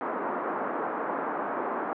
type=band-pass noise; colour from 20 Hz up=white; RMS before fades=-31 dBFS; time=0.01-1.93 s; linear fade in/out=0 ms; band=240 to 1300 Hz; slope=24 dB/octave; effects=low-pass 2000 Hz 12 dB/octave